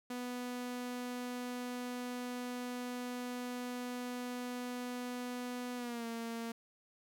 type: tone with pitch glide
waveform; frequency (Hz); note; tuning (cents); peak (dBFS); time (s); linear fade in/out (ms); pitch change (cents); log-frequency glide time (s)
sawtooth; 246.9 to 230.4; B3 to A#3; 0 to -20; -35; 0.1-6.52; 5; -120; 5.76-6.06
effects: none